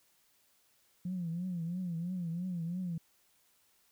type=tone with vibrato; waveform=sine; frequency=174.61 Hz; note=F3; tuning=in tune; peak=-33 dBFS; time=1.05-2.98 s; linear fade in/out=5 ms; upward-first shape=triangle; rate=3 Hz; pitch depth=130 cents each way; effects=tanh soft clip ceiling -29 dBFS + white hiss -70 dBFS RMS until 3.91 s